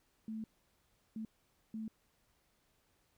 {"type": "tone bursts at uneven times", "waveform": "sine", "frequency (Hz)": 220, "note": "A3", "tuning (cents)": 0, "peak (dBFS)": -39, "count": 3, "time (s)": [[0.28, 0.44], [1.16, 1.25], [1.74, 1.88]], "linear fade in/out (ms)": 2, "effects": ["pink hiss -75 dBFS RMS until 3.17 s"]}